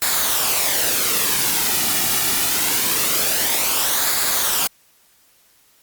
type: noise with flanger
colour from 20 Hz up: white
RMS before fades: -19 dBFS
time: 0.02-4.67 s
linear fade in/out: 0 ms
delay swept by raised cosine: 0.34 to 1.94 ms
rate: 0.24 Hz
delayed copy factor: -0.5
effects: white hiss -56 dBFS RMS until 5.82 s + Opus 48 kbps